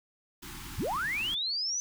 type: band-stop noise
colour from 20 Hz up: pink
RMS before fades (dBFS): -43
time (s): 0.42-1.35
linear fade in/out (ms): 10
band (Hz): 380 to 810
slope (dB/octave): 96
type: linear sweep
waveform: sine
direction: up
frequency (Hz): 51.5 to 6100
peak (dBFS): -29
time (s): 0.78-1.8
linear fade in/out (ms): 0
effects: none